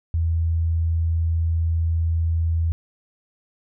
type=tone; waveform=sine; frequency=82.41 Hz; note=E2; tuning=in tune; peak=-18 dBFS; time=0.14-2.72 s; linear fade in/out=0 ms; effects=none